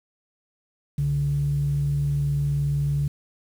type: tone pair together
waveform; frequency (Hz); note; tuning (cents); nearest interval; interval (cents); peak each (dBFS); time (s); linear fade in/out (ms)
sine; 63.79 / 143.2; C2 / D3; -43 / -43; octave + major second; 1400; -30 / -20; 0.98-3.08; 5
effects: tanh soft clip ceiling -15 dBFS + 8-bit